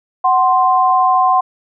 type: tone pair together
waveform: sine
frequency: 745.7 / 1046.5 Hz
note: F#5 / C6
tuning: +13 / 0 cents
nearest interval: tritone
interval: 587 cents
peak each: -12 / -12 dBFS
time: 0.24-1.41 s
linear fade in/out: 10 ms
effects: none